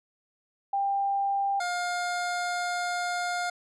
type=tone pair in turn; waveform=sine / 25% pulse; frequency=794 / 709 Hz; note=G5 / F5; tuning=+22 / +26 cents; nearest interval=major second; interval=196 cents; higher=first; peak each=-24 dBFS; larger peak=neither; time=0.73-1.6 / 1.6-3.5 s; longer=second; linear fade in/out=5 ms; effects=resampled to 22050 Hz